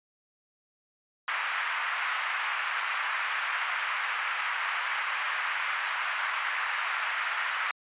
pink band-pass noise, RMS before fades -31 dBFS, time 1.28-7.71 s, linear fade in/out 0 ms, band 1100 to 2500 Hz, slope 24 dB/octave, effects resampled to 8000 Hz

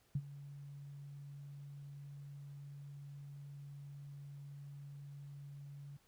sine tone with ADSR envelope, 141.7 Hz, C#3, 38 cents sharp, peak -31 dBFS, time 0.15-5.97 s, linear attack 5 ms, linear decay 52 ms, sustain -17 dB, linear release 6 ms, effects pink hiss -72 dBFS RMS until 6.07 s

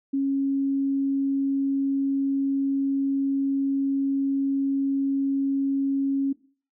sine tone, 274.3 Hz, C#4, 18 cents flat, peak -21 dBFS, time 0.13-6.33 s, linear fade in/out 10 ms, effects noise-tail reverb RT60 0.4 s tail -18 dB re dry

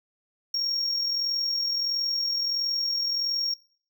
triangle tone with amplitude modulation, 5560 Hz, F8, 9 cents flat, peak -20 dBFS, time 0.54-3.54 s, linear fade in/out 5 ms, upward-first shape sine, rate 41.5 Hz, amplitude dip 45%, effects noise-tail reverb RT60 0.5 s tail -23 dB re dry + tanh soft clip ceiling -19 dBFS

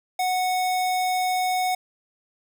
square tone, 737 Hz, F#5, 7 cents flat, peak -22 dBFS, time 0.19-1.75 s, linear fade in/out 5 ms, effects none

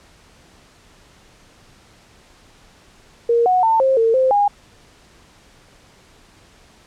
sine tone with pitch steps, 468.8 / 735 / 897 / 531 / 453.6 / 521 / 816 Hz, A#4 / F#5 / A5 / C5 / A#4 / C5 / G#5, +10 / -12 / +33 / +25 / -47 / -7 / -31 cents, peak -12 dBFS, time 3.29-4.48 s, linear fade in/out 5 ms, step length 170 ms, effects pink hiss -50 dBFS RMS until 6.86 s + low-pass 8000 Hz 12 dB/octave

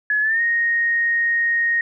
sine tone with pitch glide, 1700 to 1864.6 Hz, G#6 to A#6, +40 to 0 cents, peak -16 dBFS, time 0.1-1.81 s, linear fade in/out 2 ms, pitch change +160 cents, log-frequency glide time 0.21-0.41 s, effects none

